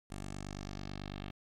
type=tone with low-pass filter sweep; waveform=10% pulse; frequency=49.1 Hz; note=G1; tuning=4 cents sharp; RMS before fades=-43 dBFS; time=0.1-1.31 s; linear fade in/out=10 ms; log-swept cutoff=9600 to 3200 Hz; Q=2.2; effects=11-bit